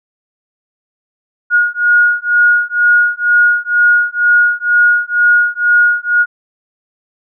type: beating tone pair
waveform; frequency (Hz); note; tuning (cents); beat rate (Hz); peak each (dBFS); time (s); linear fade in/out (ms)
sine; 1439 / 1441.1; F#6 / F#6; -49 / -46; 2.1; -11; 1.5-6.26; 50
effects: none